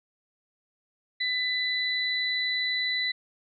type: tone pair together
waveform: sine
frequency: 2000 / 3984 Hz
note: B6 / B7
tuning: +21 / +14 cents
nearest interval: octave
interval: 1193 cents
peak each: -28 dBFS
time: 1.2-3.12 s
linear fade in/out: 10 ms
effects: none